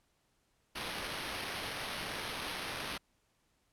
white noise with sample-and-hold, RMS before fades -40 dBFS, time 0.75-2.98 s, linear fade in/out 10 ms, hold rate 7350 Hz, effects pink hiss -75 dBFS RMS until 3.72 s + low-pass 12000 Hz 12 dB/octave

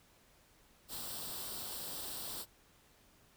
white noise with comb filter, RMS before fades -43 dBFS, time 0.88-2.46 s, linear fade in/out 50 ms, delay 0.23 ms, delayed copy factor +0.65, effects pink hiss -66 dBFS RMS until 3.36 s

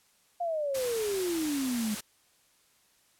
sine exponential sweep, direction down, 711 to 206 Hz, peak -28 dBFS, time 0.4-1.95 s, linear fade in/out 10 ms
white noise, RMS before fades -37 dBFS, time 0.74-2.01 s, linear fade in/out 10 ms
effects white hiss -66 dBFS RMS until 3.19 s + low-pass 12000 Hz 12 dB/octave

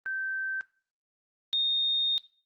sine tone pair in turn, 1553 / 3683 Hz, G6 / A#7, -17 / -22 cents, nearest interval octave + minor third, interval 1495 cents, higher second, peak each -30 / -24 dBFS, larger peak second, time 0.06-0.61 / 1.53-2.18 s, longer second, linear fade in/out 0 ms, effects noise-tail reverb RT60 0.4 s tail -20 dB re dry + Opus 24 kbps

